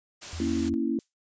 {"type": "noise", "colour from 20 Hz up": "white", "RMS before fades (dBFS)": -39, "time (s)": [0.21, 0.7], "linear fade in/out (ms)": 20}
{"type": "tone", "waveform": "sine", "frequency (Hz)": 82.4, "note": "E2", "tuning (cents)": 0, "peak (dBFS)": -34, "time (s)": [0.33, 0.74], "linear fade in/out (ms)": 0}
{"type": "chord", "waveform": "sine", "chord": "A# diminished", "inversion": "none", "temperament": "equal", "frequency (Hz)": [233.1, 277.2, 329.6], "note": ["A#3", "C#4", "E4"], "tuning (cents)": [0, 0, 0], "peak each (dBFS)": -29, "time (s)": [0.4, 0.99], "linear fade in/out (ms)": 2}
{"type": "noise with exponential decay", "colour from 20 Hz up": "violet", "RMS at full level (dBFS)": -45, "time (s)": [0.99, 1.14], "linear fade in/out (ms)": 5, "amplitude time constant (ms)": 32}
{"effects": ["resampled to 16000 Hz"]}